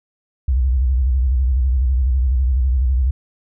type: tone with vibrato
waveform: sine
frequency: 64 Hz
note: C2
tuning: 38 cents flat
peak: -13 dBFS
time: 0.48-3.11 s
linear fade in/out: 5 ms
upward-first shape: square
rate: 12 Hz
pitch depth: 110 cents each way
effects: none